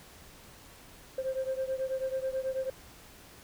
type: beating tone pair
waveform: sine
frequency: 523.3 / 532.5 Hz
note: C5 / C5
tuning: 0 / +30 cents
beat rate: 9.2 Hz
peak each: -31 / -33 dBFS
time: 1.18-2.7 s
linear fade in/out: 5 ms
effects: tanh soft clip ceiling -26 dBFS + pink hiss -53 dBFS RMS until 3.43 s